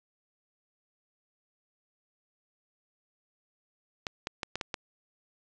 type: clicks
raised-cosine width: 0.2 ms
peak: -15 dBFS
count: 6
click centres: 4.068 / 4.271 / 4.432 / 4.556 / 4.612 / 4.742 s
effects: resampled to 16000 Hz + 7-bit